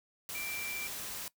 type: tone in noise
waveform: sine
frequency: 2349 Hz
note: D7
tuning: in tune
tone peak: -39 dBFS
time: 0.35-0.87 s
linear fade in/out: 0 ms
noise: white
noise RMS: -41 dBFS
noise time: 0.29-1.28 s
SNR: -1 dB
effects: noise-tail reverb RT60 0.1 s tail -20 dB re dry